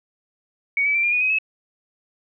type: tone with pitch steps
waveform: sine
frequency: 2241 / 2295 / 2350 / 2406 / 2464 / 2523 / 2583 Hz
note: C#7 / D7 / D7 / D7 / D#7 / D#7 / E7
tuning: +18 / -40 / +1 / +41 / -17 / +23 / -36 cents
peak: -17 dBFS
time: 0.77-1.386 s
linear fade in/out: 2 ms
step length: 88 ms
effects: none